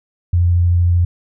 sine tone with vibrato, 87.31 Hz, F2, in tune, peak -10 dBFS, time 0.33-1.05 s, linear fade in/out 5 ms, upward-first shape sine, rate 13 Hz, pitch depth 12 cents each way, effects none

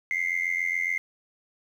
sine tone with amplitude modulation, 2093 Hz, C7, in tune, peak -19 dBFS, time 0.11-0.98 s, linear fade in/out 0 ms, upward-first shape sine, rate 87.2 Hz, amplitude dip 95%, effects tanh soft clip ceiling -19 dBFS + 9-bit

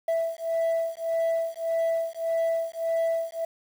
sine beating tone pair, 659.3 / 661 Hz, E5 / E5, 0 / +5 cents, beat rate 1.7 Hz, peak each -25 dBFS, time 0.08-3.45 s, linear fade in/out 5 ms, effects tanh soft clip ceiling -21 dBFS + 8-bit

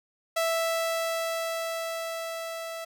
sawtooth tone with level ramp, 659.3 Hz, E5, in tune, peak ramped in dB -20 to -31 dBFS, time 0.36-2.85 s, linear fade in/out 10 ms, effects none

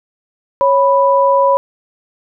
sine tone pair together, 552.1 / 987.8 Hz, C#5 / B5, -7 / 0 cents, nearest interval minor seventh, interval 1007 cents, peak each -11 dBFS, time 0.61-1.57 s, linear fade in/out 0 ms, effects none

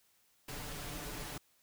pink noise with comb filter, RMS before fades -43 dBFS, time 0.48-1.38 s, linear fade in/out 5 ms, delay 6.8 ms, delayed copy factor +0.5, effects white hiss -71 dBFS RMS until 1.62 s

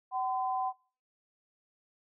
sine tone pair together, 760 / 1020.4 Hz, F#5 / C6, +46 / -44 cents, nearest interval perfect fourth, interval 510 cents, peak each -31 / -34 dBFS, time 0.11-0.73 s, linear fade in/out 50 ms, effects noise-tail reverb RT60 0.4 s tail -24 dB re dry

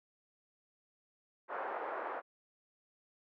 pink band-pass noise, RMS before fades -40 dBFS, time 1.48-2.22 s, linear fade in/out 50 ms, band 470 to 1500 Hz, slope 24 dB/octave, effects none

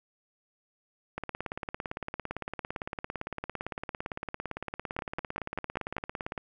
two click trains, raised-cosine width 0.5 ms, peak -19 / -17 dBFS, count 93 / 6, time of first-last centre 1.18-6.378 / 4.99-5.967 s, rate 17.7 / 5.12 Hz, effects none

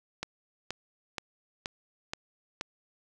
click train, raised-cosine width 0.2 ms, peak -16 dBFS, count 6, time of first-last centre 0.23-2.611 s, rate 2.1 Hz, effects none

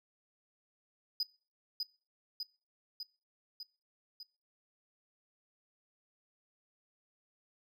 triangle tone with echo, 4977 Hz, D#8, in tune, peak -29 dBFS, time 1.2-1.23 s, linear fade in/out 2 ms, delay 600 ms, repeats 5, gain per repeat -3 dB, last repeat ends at 4.23 s, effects noise-tail reverb RT60 0.4 s tail -24 dB re dry

